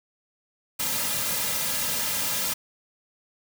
white noise with comb filter, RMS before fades -27 dBFS, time 0.79-2.54 s, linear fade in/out 10 ms, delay 2.7 ms, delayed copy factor -0.75, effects none

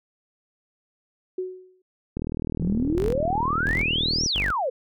sine tone with exponential decay, 370 Hz, F#4, in tune, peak -23 dBFS, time 1.38-1.82 s, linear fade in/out 5 ms, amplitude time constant 94 ms
click train, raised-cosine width 3 ms, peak -16 dBFS, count 84, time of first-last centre 2.17-4.261 s, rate 39.7 Hz
sine exponential two-way sweep, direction up then down, 155.56 to 5910 to 472.8 Hz, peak -22 dBFS, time 2.6-4.7 s, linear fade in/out 10 ms, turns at 4.25 s
sawtooth tone bursts, 49 Hz, G1, in tune, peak -24 dBFS, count 3, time 2.97-4.52 s, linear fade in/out 10 ms, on 170 ms, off 520 ms
effects none

